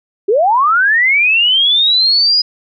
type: linear sweep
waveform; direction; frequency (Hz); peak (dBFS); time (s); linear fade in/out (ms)
sine; up; 370 to 4978; -8; 0.28-2.42; 10
effects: none

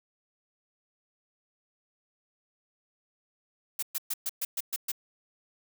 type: noise bursts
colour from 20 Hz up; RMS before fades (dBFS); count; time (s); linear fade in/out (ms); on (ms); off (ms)
blue; -31; 8; 3.79-4.918; 5; 36; 120
effects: none

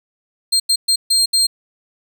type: tone bursts at uneven times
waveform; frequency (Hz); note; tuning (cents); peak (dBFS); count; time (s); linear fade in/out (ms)
30% pulse; 4199; C8; +5; -9; 5; 0.52-0.6 / 0.69-0.76 / 0.88-0.96 / 1.1-1.26 / 1.33-1.47; 10
effects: none

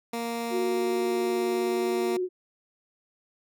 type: tone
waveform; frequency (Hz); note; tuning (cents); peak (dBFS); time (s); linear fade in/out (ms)
15% pulse; 233.1; A#3; 0; -23; 0.13-2.17; 5
type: tone with vibrato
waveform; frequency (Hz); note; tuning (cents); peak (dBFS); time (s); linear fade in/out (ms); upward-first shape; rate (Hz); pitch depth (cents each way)
sine; 365.8; F#4; -20; -25; 0.5-2.29; 50; triangle; 19; 29
effects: none

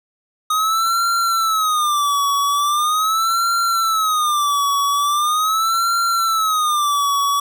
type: tone with vibrato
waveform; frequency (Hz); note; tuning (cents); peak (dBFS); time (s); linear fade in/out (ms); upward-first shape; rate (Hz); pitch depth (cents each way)
square; 1244.5; D#6; 0; -16; 0.5-7.4; 5; sine; 0.41; 170
effects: none

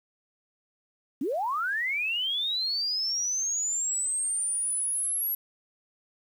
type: linear sweep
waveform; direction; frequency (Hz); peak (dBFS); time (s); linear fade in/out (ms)
sine; up; 233.1 to 11640; -26; 1.21-5.35; 5
effects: 9-bit

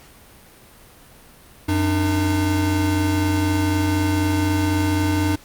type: tone pair together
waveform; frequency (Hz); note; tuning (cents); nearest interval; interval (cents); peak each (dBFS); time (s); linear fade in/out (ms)
square; 92.8 / 302.4; F#2 / D#4; +6 / -49; octave + minor sixth; 2045; -21; 1.68-5.36; 10
effects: pink hiss -47 dBFS RMS until 5.44 s + Opus 48 kbps

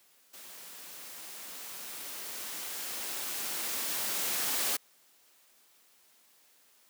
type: noise with level ramp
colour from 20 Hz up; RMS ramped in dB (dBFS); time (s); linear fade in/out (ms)
white; -49 to -30; 0.33-4.77; 10
effects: white hiss -64 dBFS RMS until 6.89 s + high-pass 200 Hz 12 dB/octave

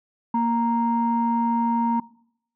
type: tone pair together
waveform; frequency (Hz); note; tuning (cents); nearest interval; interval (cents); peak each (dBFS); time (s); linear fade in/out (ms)
sine; 233.1 / 932.3; A#3 / A#5; 0 / 0; 2 octaves; 2400; -21; 0.34-2; 5
effects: noise-tail reverb RT60 0.7 s tail -22 dB re dry + tanh soft clip ceiling -12 dBFS

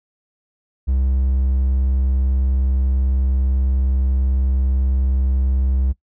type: tone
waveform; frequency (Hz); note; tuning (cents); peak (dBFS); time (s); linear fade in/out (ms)
triangle; 65.6; C2; +5; -13; 0.87-5.93; 20
effects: noise-tail reverb RT60 0.1 s tail -20 dB re dry

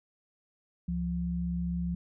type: tone pair together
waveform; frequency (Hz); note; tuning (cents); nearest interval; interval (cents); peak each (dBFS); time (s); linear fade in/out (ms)
sine; 69.45 / 174.2; C#2 / F3; +4 / -4; octave + major third; 1592; -35 / -30; 0.88-1.95; 5
effects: none

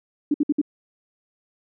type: tone bursts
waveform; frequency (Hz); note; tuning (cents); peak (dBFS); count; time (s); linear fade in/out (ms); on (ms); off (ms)
sine; 293.7; D4; 0; -16; 4; 0.31-0.615; 5; 32; 59
effects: none

